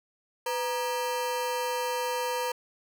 40% pulse ring-modulated tone, 721 Hz, F#5, 45 cents flat, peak -24 dBFS, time 0.46-2.52 s, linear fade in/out 5 ms, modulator 221 Hz, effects none

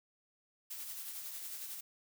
blue noise with tremolo, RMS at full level -43 dBFS, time 0.7-1.81 s, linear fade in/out 10 ms, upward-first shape sine, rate 11 Hz, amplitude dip 35%, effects none

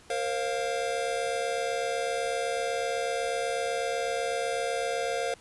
square chord, Bb suspended second, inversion none, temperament equal with one note detuned, 466.2 / 534.2 / 698.5 Hz, Bb4 / C5 / F5, 0 / +36 / 0 cents, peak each -33 dBFS, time 0.1-5.34 s, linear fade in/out 2 ms, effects pink hiss -55 dBFS RMS until 5.4 s + resampled to 24000 Hz

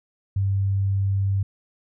sine tone, 98 Hz, G2, in tune, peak -19 dBFS, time 0.36-1.43 s, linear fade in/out 5 ms, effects none

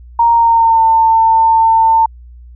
sine tone with pitch glide, 932.3 to 899 Hz, A#5 to A5, 0 to +37 cents, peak -6 dBFS, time 0.19-2.06 s, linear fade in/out 5 ms, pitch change -63 cents, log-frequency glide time 0.33-0.84 s, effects added 60 Hz sine -33 dBFS peak until 2.55 s

